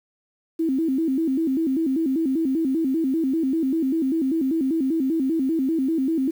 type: tone with vibrato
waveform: sine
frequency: 293.7 Hz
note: D4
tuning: in tune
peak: -19 dBFS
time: 0.59-6.31 s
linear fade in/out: 10 ms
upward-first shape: square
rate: 5.1 Hz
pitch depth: 180 cents each way
effects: 8-bit